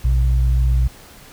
sine tone pair together, 60.7 / 128.62 Hz, B1 / C3, -29 / -29 cents, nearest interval octave + minor second, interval 1300 cents, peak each -13 / -22 dBFS, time 0.04-0.88 s, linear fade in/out 10 ms, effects pink hiss -43 dBFS RMS until 1.32 s

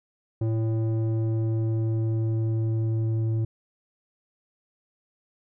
square tone with low-pass filter sweep, 111.8 Hz, A2, 28 cents sharp, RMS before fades -25 dBFS, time 0.41-3.45 s, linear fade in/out 5 ms, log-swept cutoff 430 to 260 Hz, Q 1.1, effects none

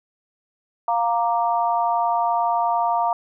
sine chord, Bb major, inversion second, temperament equal with one note detuned, 700.9 / 932.3 / 1174.7 Hz, F5 / Bb5 / D6, +6 / 0 / 0 cents, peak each -21 / -21 / -27 dBFS, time 0.88-3.13 s, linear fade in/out 2 ms, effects none

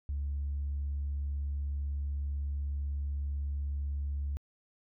sine tone, 71 Hz, C#2, 42 cents sharp, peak -30 dBFS, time 0.09-4.37 s, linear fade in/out 0 ms, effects tanh soft clip ceiling -28 dBFS

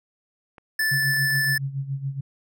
clicks, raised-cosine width 0.5 ms, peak -30 dBFS, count 11, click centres 0.582 / 0.815 / 0.937 / 1.03 / 1.138 / 1.169 / 1.304 / 1.355 / 1.444 / 1.486 / 1.564 s
square tone, 1752 Hz, A6, 8 cents flat, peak -21 dBFS, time 0.79-1.58 s, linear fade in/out 5 ms
sine tone with tremolo, 137.1 Hz, C#3, 19 cents flat, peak -23 dBFS, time 0.91-2.21 s, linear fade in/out 10 ms, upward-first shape sine, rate 7.1 Hz, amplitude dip 75%
effects none

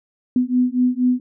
sine beating tone pair, 248 / 252.2 Hz, B3 / B3, +7 / +36 cents, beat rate 4.2 Hz, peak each -18 dBFS, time 0.36-1.2 s, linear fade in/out 2 ms, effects none

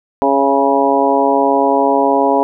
harmonic tone with a mistuned harmonic, 138.59 Hz, C#3, in tune, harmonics 2 / 3 / 4 / 5 / 6 / 7, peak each -17 / -17 / -17 / -17 / -17 / -17 dBFS, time 0.22-2.43 s, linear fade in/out 0 ms, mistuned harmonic 5, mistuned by -29 cents, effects none

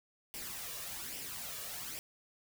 white noise with flanger, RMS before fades -43 dBFS, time 0.34-1.99 s, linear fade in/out 0 ms, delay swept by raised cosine 0.37 to 1.77 ms, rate 1.2 Hz, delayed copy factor +0.55, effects none

